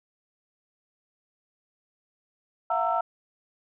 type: tone cluster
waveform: sine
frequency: 674 / 727 / 920 / 1329 Hz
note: E5 / F#5 / A#5 / E6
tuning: +38 / -31 / -23 / +14 cents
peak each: -28 dBFS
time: 2.7-3.01 s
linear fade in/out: 5 ms
effects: tanh soft clip ceiling -12 dBFS